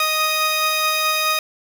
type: tone pair together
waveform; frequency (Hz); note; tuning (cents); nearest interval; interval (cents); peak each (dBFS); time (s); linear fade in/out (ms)
15% pulse; 625 / 1245.3; D#5 / D#6; +8 / +1; octave; 1193; -18 / -12; 0-1.39; 2
effects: none